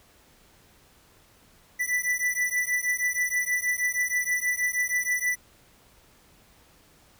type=beating tone pair; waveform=square; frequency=1975.5 / 1981.8 Hz; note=B6 / B6; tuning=0 / +5 cents; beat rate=6.3 Hz; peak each=-28 / -28 dBFS; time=1.79-5.36 s; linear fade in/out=20 ms; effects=pink hiss -58 dBFS RMS until 7.19 s